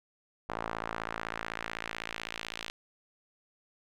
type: tone with band-pass filter sweep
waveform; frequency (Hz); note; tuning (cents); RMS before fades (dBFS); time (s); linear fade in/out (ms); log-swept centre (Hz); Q
sawtooth; 55.9; A1; +28; -39; 0.49-2.7; 0; 990 to 3300; 1.3
effects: none